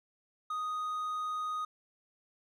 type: tone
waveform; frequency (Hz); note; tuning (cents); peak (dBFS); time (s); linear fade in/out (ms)
triangle; 1244.5; D#6; 0; -31; 0.5-1.65; 5
effects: none